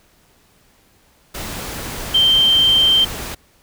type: tone in noise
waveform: sine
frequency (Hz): 3136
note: G7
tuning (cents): 0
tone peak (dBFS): -10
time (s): 2.14-3.05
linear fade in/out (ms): 10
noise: pink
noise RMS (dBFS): -28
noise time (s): 1.34-3.35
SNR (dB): +15
effects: pink hiss -55 dBFS RMS until 3.62 s